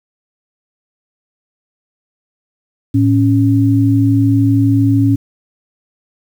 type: tone pair together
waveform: sine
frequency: 110 / 277.2 Hz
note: A2 / C#4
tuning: 0 / 0 cents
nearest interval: octave + major third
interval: 1600 cents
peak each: -11 dBFS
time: 2.94-5.16 s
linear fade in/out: 10 ms
effects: 7-bit